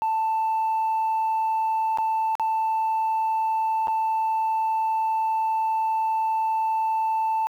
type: tone with dropouts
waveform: sine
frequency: 885 Hz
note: A5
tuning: 10 cents sharp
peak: -19 dBFS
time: 0.02-7.47 s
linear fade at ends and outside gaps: 0 ms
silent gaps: 1.974-1.985 / 2.353-2.397 / 3.872-3.881 s
effects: tanh soft clip ceiling -19 dBFS + 9-bit